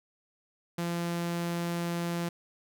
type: tone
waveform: sawtooth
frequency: 171.4 Hz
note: F3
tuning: 32 cents flat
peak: -26 dBFS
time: 0.78-2.29 s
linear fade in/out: 5 ms
effects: none